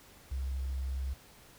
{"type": "tone with quantisation", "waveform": "sine", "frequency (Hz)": 66.2, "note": "C2", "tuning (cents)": 21, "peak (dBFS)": -32, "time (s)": [0.31, 1.14], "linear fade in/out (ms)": 10, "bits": 10, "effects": ["pink hiss -57 dBFS RMS until 1.58 s"]}